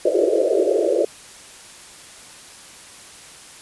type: band-pass noise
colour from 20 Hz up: pink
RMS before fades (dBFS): -18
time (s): 0.05-1.05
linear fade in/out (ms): 5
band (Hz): 340 to 630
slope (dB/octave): 96
effects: white hiss -42 dBFS RMS until 3.61 s + resampled to 24000 Hz